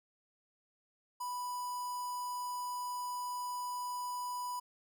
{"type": "tone with notch filter", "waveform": "square", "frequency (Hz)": 987.8, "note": "B5", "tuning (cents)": 0, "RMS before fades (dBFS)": -39, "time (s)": [1.2, 4.6], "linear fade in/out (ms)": 10, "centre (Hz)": 2800, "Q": 1.4, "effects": []}